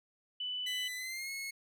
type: tone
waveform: sine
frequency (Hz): 2988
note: F#7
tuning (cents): +16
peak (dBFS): -35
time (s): 0.4-0.88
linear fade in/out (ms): 5
type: tone with pitch glide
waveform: sawtooth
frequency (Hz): 1999 to 2180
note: B6 to C#7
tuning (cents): +20 to -29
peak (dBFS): -35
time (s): 0.66-1.51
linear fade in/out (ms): 10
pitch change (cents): +151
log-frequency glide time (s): 0.96-1.31
effects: none